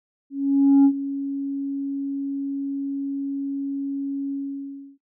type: tone with ADSR envelope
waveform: sine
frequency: 277.2 Hz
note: C#4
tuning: in tune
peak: -8 dBFS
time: 0.3-4.98 s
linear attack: 550 ms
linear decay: 72 ms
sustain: -16 dB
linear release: 660 ms
effects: noise-tail reverb RT60 0.2 s tail -18 dB re dry + tanh soft clip ceiling -10 dBFS